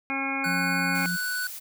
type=harmonic tone; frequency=271.6 Hz; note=C#4; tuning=35 cents flat; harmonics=1 / 2 / 3 / 4 / 5 / 6 / 8 / 9; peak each=-32 / -41 / -34 / -38 / -37 / -39 / -31 / -33 dBFS; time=0.1-1.06 s; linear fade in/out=0 ms
type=tone with pitch glide; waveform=square; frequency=1496 to 1486.5 Hz; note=F#6 to F#6; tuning=+19 to +8 cents; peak=-28 dBFS; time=0.44-1.47 s; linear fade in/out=2 ms; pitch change=-11 cents; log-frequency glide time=0.83-1.1 s
type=tone; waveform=sine; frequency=176.9 Hz; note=F3; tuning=23 cents sharp; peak=-29 dBFS; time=0.45-1.17 s; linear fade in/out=20 ms
type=noise; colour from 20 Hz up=blue; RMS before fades=-38 dBFS; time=0.94-1.6 s; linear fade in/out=20 ms
effects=none